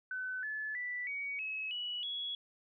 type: tone with pitch steps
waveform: sine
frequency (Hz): 1512 / 1726.8 / 1972.2 / 2252 / 2572 / 2938 / 3355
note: F#6 / A6 / B6 / C#7 / E7 / F#7 / G#7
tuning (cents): +37 / -33 / -3 / +27 / -43 / -13 / +17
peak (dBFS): -36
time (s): 0.11-2.35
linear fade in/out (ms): 2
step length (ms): 320
effects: none